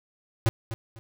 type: tone with echo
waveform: square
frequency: 113.2 Hz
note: A2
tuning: 50 cents sharp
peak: -19 dBFS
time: 0.46-0.49 s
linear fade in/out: 0 ms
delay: 250 ms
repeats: 2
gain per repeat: -12 dB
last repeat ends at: 0.99 s
effects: none